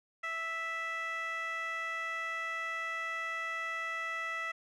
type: tone with band-pass filter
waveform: 15% pulse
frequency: 658 Hz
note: E5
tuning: 3 cents flat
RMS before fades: -37 dBFS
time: 0.23-4.52 s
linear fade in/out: 10 ms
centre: 1800 Hz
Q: 2.2
effects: none